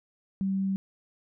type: tone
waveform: sine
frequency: 193.2 Hz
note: G3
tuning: 25 cents flat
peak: -25 dBFS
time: 0.41-0.76 s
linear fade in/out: 0 ms
effects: none